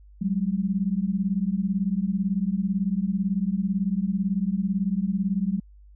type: beating tone pair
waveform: sine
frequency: 185 / 203 Hz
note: F#3 / G#3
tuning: 0 / -39 cents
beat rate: 18 Hz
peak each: -25 dBFS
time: 0.21-5.6 s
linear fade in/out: 10 ms
effects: added 50 Hz sine -47 dBFS peak until 5.95 s